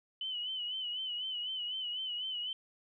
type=tone with vibrato; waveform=sine; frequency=2992 Hz; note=F#7; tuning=19 cents sharp; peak=-35 dBFS; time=0.21-2.53 s; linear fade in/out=2 ms; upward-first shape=sine; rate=4 Hz; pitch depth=63 cents each way; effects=none